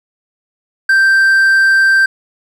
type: tone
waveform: triangle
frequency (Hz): 1568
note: G6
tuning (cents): 0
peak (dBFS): -5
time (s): 0.89-2.06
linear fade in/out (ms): 5
effects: none